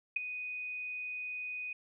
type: tone with ADSR envelope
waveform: sine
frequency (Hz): 2489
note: D#7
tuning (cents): 0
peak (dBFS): -25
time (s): 0.16-1.73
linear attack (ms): 7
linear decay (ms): 9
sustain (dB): -12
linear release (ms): 4
effects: none